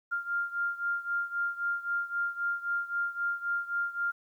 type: beating tone pair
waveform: sine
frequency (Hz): 1396.9 / 1400.7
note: F6 / F6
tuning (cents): 0 / +5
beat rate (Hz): 3.8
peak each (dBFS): -31 / -34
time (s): 0.11-4.12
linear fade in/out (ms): 20
effects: 11-bit